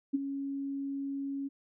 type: tone with ADSR envelope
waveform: sine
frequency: 276.6 Hz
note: C#4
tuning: 4 cents flat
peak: -23 dBFS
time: 0.13-1.49 s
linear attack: 18 ms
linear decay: 21 ms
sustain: -10 dB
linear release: 22 ms
effects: none